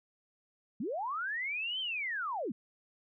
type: linear two-way sweep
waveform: sine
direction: up then down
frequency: 180.1 to 3160 to 180.1 Hz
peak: -33 dBFS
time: 0.8-2.52 s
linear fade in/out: 5 ms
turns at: 1.8 s
effects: none